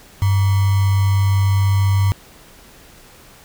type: tone with sample-and-hold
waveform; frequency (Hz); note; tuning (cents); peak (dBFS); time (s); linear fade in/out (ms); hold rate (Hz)
sine; 98; G2; 0; -12; 0.22-2.12; 0; 1050
effects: pink hiss -45 dBFS RMS until 3.44 s